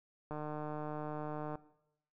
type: click train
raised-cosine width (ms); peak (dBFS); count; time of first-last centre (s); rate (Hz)
1; -28; 189; 0.31-1.555; 151
effects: noise-tail reverb RT60 0.8 s tail -18 dB re dry